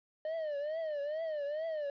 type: tone with vibrato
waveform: triangle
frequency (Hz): 610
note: D#5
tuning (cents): -34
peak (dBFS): -32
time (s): 0.25-1.9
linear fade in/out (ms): 2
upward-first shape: triangle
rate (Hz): 2.3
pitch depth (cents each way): 150
effects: resampled to 11025 Hz + 11-bit